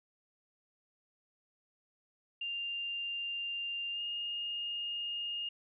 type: tone with pitch glide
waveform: sine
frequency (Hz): 2794 to 2838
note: F7 to F7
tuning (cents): 0 to +27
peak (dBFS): -35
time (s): 2.41-5.49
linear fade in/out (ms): 5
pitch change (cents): +27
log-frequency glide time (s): 3.92-4.01
effects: none